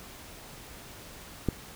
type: click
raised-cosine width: 3 ms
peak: -12 dBFS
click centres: 1.487 s
effects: pink hiss -47 dBFS RMS until 1.75 s